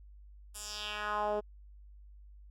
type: tone with band-pass filter sweep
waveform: 10% pulse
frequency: 209.6 Hz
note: G#3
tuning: 16 cents sharp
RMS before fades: -36 dBFS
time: 0.54-1.41 s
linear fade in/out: 20 ms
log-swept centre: 10000 to 450 Hz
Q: 2.3
effects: added 50 Hz sine -51 dBFS peak until 2.5 s